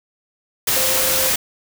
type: tone in noise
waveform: sine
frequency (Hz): 523.3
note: C5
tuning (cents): 0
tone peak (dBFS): -25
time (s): 0.76-1.3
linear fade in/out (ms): 5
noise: white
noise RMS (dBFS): -18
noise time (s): 0.67-1.36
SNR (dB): -10
effects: none